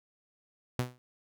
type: tone with exponential decay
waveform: sawtooth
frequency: 124.5 Hz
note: B2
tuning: 14 cents sharp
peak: -21 dBFS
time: 0.79-0.98 s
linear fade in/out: 0 ms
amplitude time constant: 40 ms
effects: none